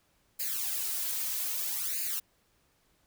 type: noise with flanger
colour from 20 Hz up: blue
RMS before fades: -33 dBFS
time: 0.39-2.2 s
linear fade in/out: 10 ms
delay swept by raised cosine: 0.43 to 3.23 ms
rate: 0.62 Hz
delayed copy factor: +0.85
effects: pink hiss -70 dBFS RMS until 3.06 s